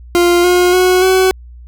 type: tone with pitch steps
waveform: 40% pulse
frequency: 349.2 / 357.8 / 366.6 / 375.6 Hz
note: F4 / F4 / F#4 / F#4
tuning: 0 / +42 / -16 / +26 cents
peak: -7 dBFS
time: 0.15-1.31 s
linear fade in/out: 0 ms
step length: 290 ms
effects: added 60 Hz sine -32 dBFS peak until 1.67 s